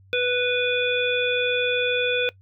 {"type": "harmonic tone", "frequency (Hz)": 493.9, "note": "B4", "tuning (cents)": 0, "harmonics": [1, 3, 5, 7], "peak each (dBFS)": [-23, -28, -24, -28], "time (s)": [0.13, 2.29], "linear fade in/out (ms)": 0, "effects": ["noise-tail reverb RT60 0.1 s tail -21 dB re dry", "added 96 Hz sine -50 dBFS peak until 2.41 s"]}